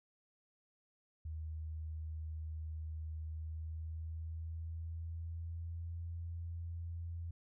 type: tone with pitch glide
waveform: sine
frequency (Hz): 78.8 to 84.46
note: D#2 to E2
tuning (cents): +23 to +43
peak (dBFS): -40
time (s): 1.25-7.31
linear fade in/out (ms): 5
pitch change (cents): +120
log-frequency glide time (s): 3.23-6
effects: none